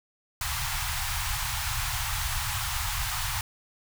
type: band-stop noise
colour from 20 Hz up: pink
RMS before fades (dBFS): -30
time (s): 0.41-3.41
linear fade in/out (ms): 2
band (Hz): 130 to 790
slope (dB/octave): 48
effects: none